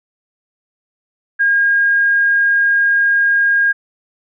sine tone, 1623 Hz, G#6, 40 cents flat, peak -10 dBFS, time 1.39-3.73 s, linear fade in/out 20 ms, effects none

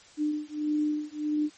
sine beating tone pair, 299.9 / 301.5 Hz, D4 / D4, +36 / +46 cents, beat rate 1.6 Hz, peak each -29 / -29 dBFS, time 0.17-1.5 s, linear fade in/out 50 ms, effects white hiss -54 dBFS RMS until 1.57 s + MP3 32 kbps

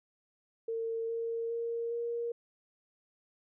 sine tone with pitch steps, 454.7 / 459.7 / 464.8 / 469.9 Hz, A#4 / A#4 / A#4 / A#4, -43 / -24 / -5 / +14 cents, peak -32 dBFS, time 0.68-2.32 s, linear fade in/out 5 ms, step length 410 ms, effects none

